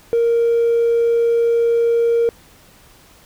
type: tone with hard clipping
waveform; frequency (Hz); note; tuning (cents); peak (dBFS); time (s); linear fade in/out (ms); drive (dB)
sine; 466.2; A#4; 0; -13; 0.13-2.29; 0; 1
effects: pink hiss -48 dBFS RMS until 3.25 s